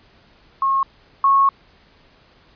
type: tone pair in turn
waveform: sine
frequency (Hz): 1084 / 1097.2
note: C#6 / C#6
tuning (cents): -39 / -18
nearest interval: unison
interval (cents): 21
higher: second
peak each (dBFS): -15 / -11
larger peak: second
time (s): 0.62-0.83 / 1.24-1.49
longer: second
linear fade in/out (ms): 2
effects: pink hiss -53 dBFS RMS until 2.55 s + resampled to 11025 Hz